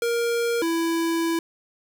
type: tone pair in turn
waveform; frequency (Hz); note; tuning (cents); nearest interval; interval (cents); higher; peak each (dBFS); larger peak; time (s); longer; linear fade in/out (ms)
square; 469.1 / 331.7; A#4 / E4; +11 / +11; tritone; 600; first; -22; neither; 0.02-0.62 / 0.62-1.39; second; 2
effects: none